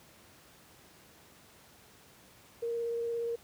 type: tone with vibrato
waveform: sine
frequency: 466.9 Hz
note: A#4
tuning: 3 cents sharp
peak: -31 dBFS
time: 2.62-3.36 s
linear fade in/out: 10 ms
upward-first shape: square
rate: 17 Hz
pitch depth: 8 cents each way
effects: pink hiss -58 dBFS RMS until 3.43 s + high-pass 80 Hz 12 dB/octave